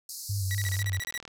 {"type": "band-pass noise", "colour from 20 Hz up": "pink", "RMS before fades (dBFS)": -40, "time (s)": [0.09, 0.82], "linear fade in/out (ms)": 2, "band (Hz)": [4300, 15000], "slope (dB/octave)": 96}
{"type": "tone with vibrato", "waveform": "sine", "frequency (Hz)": 98.1, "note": "G2", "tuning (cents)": 2, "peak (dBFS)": -27, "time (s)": [0.29, 1], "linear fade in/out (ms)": 10, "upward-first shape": "square", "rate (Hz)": 4.1, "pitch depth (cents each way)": 44}
{"type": "tone bursts", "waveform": "sawtooth", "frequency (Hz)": 1940, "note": "B6", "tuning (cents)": -31, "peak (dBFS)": -28, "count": 10, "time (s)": [0.51, 1.177], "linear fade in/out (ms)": 0, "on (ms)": 37, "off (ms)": 33}
{"type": "click train", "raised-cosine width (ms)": 0.2, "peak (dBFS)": -25, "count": 26, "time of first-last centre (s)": [0.64, 1.278], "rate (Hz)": 39.2}
{"effects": []}